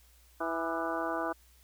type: harmonic tone with a mistuned harmonic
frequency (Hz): 164.81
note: E3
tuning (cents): 0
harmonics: 2 / 3 / 4 / 5 / 6 / 7 / 8 / 9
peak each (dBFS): -37 / -41 / -36 / -40 / -40 / -38 / -45 / -40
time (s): 0.4-1.33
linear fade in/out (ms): 10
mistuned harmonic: 7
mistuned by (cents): +57
effects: added 60 Hz sine -60 dBFS peak until 1.63 s + white hiss -64 dBFS RMS until 1.63 s